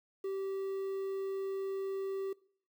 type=tone with quantisation; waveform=triangle; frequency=388 Hz; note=G4; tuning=18 cents flat; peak=-32 dBFS; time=0.24-2.33 s; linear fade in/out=5 ms; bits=10; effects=noise-tail reverb RT60 0.6 s tail -22 dB re dry